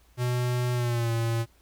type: tone with pitch glide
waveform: square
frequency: 123.47 to 115.2 Hz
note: B2 to A#2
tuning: 0 to -20 cents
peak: -25 dBFS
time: 0.17-1.46 s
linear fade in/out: 50 ms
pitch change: -120 cents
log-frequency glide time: 0.73-1.11 s
effects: added 58 Hz sine -59 dBFS peak until 1.61 s + pink hiss -63 dBFS RMS until 1.61 s